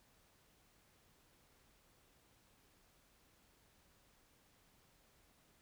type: silence
effects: pink hiss -71 dBFS RMS until 5.61 s